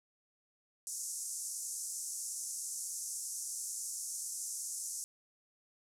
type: band-pass noise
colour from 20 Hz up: pink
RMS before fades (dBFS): -41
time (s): 0.87-5.04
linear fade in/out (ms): 0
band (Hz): 5900 to 11000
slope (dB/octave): 48
effects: none